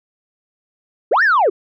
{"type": "linear two-way sweep", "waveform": "sine", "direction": "up then down", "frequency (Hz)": [323.6, 1864.7, 335.2], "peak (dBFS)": -9, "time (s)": [1.11, 1.5], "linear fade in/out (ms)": 10, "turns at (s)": 1.23, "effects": ["tanh soft clip ceiling -8 dBFS"]}